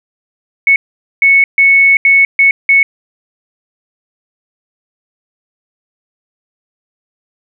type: tone bursts at uneven times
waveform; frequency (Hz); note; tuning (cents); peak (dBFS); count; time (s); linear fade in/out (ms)
sine; 2209; C#7; -7; -4; 6; 0.67-0.76 / 1.22-1.44 / 1.58-1.97 / 2.05-2.25 / 2.39-2.51 / 2.69-2.83; 2
effects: none